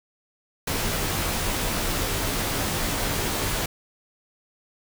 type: noise with comb filter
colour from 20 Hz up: pink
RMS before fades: -26 dBFS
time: 0.67-3.66 s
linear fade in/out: 5 ms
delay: 16 ms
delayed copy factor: -0.5
effects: none